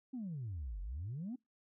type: exponential two-way sweep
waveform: sine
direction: down then up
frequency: 270.6 to 44.38 to 270.6 Hz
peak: -38 dBFS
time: 0.13-1.36 s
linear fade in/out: 10 ms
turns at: 0.81 s
effects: noise-tail reverb RT60 0.2 s tail -24 dB re dry + tanh soft clip ceiling -36 dBFS